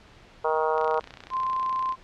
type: harmonic tone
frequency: 157.2 Hz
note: D#3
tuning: 18 cents sharp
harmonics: 3 / 4 / 5 / 6 / 7 / 8 / 9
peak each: -26 / -29 / -30 / -28 / -32 / -34 / -37 dBFS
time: 0.44-1 s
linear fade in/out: 10 ms
type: click train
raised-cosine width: 0.2 ms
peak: -23 dBFS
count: 36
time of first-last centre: 0.78-1.924 s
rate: 30.6 Hz
type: tone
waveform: sine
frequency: 1042 Hz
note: C6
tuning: 7 cents flat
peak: -24 dBFS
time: 1.3-1.96 s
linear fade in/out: 50 ms
effects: pink hiss -52 dBFS RMS until 2.03 s + low-pass 4000 Hz 12 dB/octave